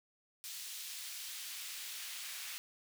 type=noise with high-pass filter sweep; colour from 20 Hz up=pink; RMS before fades=-45 dBFS; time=0.44-2.58 s; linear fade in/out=0 ms; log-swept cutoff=3700 to 2200 Hz; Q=0.87; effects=none